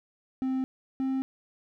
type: tone pair in turn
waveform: triangle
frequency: 261.6 / 264.9 Hz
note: C4 / C4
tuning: 0 / +22 cents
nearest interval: unison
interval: 22 cents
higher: second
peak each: -24 dBFS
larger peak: neither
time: 0.42-0.64 / 1-1.22 s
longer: neither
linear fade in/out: 0 ms
effects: none